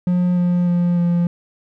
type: tone with pitch steps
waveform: triangle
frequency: 178.6 / 176.75 / 174.92 / 173.12 Hz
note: F3 / F3 / F3 / F3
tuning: +39 / +21 / +3 / -15 cents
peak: -12 dBFS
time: 0.07-1.27 s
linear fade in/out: 2 ms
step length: 300 ms
effects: none